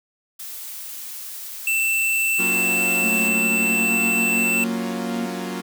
blue noise, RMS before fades -34 dBFS, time 0.39-3.29 s, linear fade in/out 10 ms
square tone, 2668 Hz, E7, 20 cents sharp, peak -19 dBFS, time 1.67-4.64 s, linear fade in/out 2 ms
sawtooth chord, Gb major seventh, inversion none, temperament equal, 185 / 233.1 / 277.2 / 349.2 Hz, Gb3 / Bb3 / Db4 / F4, 0 / 0 / 0 / 0 cents, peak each -26 / -28 / -31 / -29 dBFS, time 2.38-5.62 s, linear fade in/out 20 ms
sine tone with pitch glide, 220 to 234.4 Hz, A3 to A#3, 0 to +10 cents, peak -25 dBFS, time 3.03-5.26 s, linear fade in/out 10 ms, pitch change +110 cents, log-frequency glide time 3.34-5.13 s
effects none

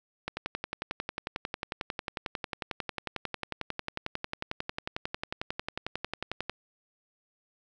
click train, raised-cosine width 0.3 ms, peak -16 dBFS, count 70, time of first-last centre 0.28-6.496 s, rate 11.1 Hz, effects none

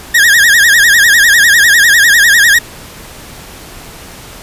40% pulse tone with vibrato, 1753 Hz, A6, 7 cents flat, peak -3 dBFS, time 0.14-2.59 s, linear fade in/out 10 ms, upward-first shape sine, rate 10 Hz, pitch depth 160 cents each way, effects pink hiss -31 dBFS RMS until 4.42 s + resampled to 32000 Hz

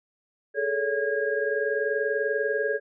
sine tone cluster, 421.2 / 441.5 / 564 / 1634 Hz, G#4 / A4 / C#5 / G#6, +24 / +6 / +30 / -29 cents, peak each -29 dBFS, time 0.54-2.8 s, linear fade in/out 50 ms, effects none

